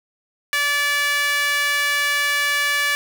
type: tone with high-pass filter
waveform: sawtooth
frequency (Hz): 578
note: D5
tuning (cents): -28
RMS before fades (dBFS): -20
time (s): 0.53-2.95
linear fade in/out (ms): 0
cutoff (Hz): 1800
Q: 2.4
effects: none